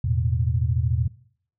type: chord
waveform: sine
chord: E suspended fourth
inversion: none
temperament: equal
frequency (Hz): 82.41 / 110 / 123.47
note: E2 / A2 / B2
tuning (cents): 0 / 0 / 0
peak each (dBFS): -24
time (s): 0.04-1.08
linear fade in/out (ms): 5
effects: noise-tail reverb RT60 0.6 s tail -20 dB re dry